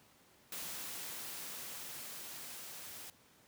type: noise with level ramp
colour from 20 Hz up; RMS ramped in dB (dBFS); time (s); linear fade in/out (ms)
white; -43 to -49; 0.52-3.1; 2
effects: pink hiss -65 dBFS RMS until 3.47 s + high-pass 100 Hz 12 dB/octave